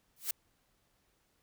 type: noise with exponential growth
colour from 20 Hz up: blue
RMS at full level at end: -29 dBFS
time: 0.16-0.31 s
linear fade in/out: 5 ms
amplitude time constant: 31 ms
effects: pink hiss -74 dBFS RMS until 1.42 s